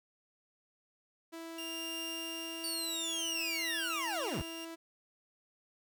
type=tone; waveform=sawtooth; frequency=329.6 Hz; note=E4; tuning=in tune; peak=-39 dBFS; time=1.32-4.76 s; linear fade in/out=20 ms
type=tone with tremolo; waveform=sawtooth; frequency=2800 Hz; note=F7; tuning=4 cents sharp; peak=-35 dBFS; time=1.58-4.65 s; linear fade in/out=5 ms; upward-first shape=triangle; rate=0.59 Hz; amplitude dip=55%
type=linear sweep; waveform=25% pulse; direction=down; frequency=4595 to 38.38 Hz; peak=-31 dBFS; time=2.64-4.42 s; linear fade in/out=0 ms
effects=none